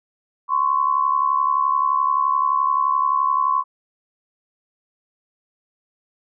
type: tone pair together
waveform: sine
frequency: 1036 / 1107.6 Hz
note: C6 / C#6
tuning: -17 / -2 cents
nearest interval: minor second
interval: 115 cents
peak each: -19 dBFS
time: 0.48-3.64 s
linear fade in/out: 50 ms
effects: none